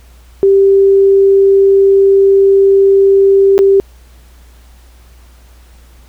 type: tone with dropouts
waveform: sine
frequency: 392 Hz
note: G4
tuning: in tune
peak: -4 dBFS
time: 0.43-3.8 s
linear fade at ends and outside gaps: 0 ms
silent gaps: 3.58-3.59 s
effects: added 60 Hz sine -38 dBFS peak until 6.08 s + pink hiss -48 dBFS RMS until 6.08 s